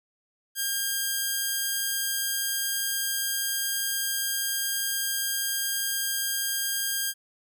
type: tone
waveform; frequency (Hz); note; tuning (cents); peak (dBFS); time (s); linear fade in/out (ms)
5% pulse; 1609; G6; +45; -15; 0.55-7.14; 50
effects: none